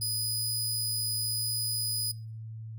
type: tone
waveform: 20% pulse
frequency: 4978 Hz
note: D#8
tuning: in tune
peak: -23 dBFS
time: 0.01-2.12 s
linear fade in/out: 10 ms
effects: noise-tail reverb RT60 0.5 s tail -25 dB re dry + added 111 Hz sine -38 dBFS peak until 2.78 s